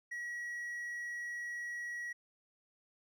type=tone; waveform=triangle; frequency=1917 Hz; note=A#6; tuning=48 cents sharp; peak=-37 dBFS; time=0.11-2.13 s; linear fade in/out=10 ms; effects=none